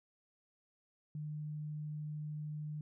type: tone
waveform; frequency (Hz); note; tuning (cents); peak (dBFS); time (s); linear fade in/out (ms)
sine; 151.1; D3; +50; -39; 1.15-2.81; 2
effects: none